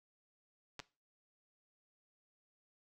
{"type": "clicks", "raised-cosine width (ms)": 0.2, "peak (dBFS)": -27, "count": 2, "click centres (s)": [0.793, 0.8], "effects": ["noise-tail reverb RT60 0.3 s tail -18 dB re dry"]}